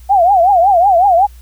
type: tone with vibrato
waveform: sine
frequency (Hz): 740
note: F#5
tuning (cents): 0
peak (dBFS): -6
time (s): 0.09-1.27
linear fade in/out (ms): 20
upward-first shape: triangle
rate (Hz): 5.4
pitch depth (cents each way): 210
effects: added 60 Hz sine -34 dBFS peak until 1.41 s + white hiss -49 dBFS RMS until 1.41 s